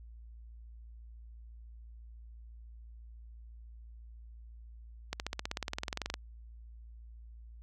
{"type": "accelerating click train", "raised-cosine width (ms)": 0.2, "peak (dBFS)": -17, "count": 20, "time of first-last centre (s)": [5.13, 6.141], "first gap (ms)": 69, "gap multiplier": 0.97, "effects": ["added 57 Hz sine -48 dBFS peak until 7.62 s"]}